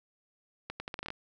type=accelerating click train; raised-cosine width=0.3 ms; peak=-21 dBFS; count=9; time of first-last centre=0.7-1.104 s; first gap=100 ms; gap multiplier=0.79; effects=none